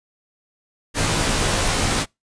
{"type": "noise with comb filter", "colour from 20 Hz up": "pink", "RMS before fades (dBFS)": -20, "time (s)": [0.94, 2.06], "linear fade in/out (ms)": 50, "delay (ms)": 16, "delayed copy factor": -0.75, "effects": ["noise-tail reverb RT60 0.2 s tail -26 dB re dry", "resampled to 22050 Hz"]}